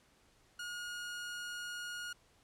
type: tone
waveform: sawtooth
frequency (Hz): 1436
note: F6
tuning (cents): +48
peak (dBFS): -37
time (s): 0.59-2.13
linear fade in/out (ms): 5
effects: pink hiss -68 dBFS RMS until 2.43 s + low-pass 10000 Hz 12 dB/octave